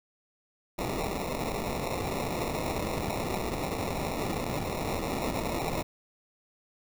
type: noise with sample-and-hold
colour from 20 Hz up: blue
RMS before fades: -32 dBFS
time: 0.78-5.83 s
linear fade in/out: 10 ms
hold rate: 1575 Hz
effects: none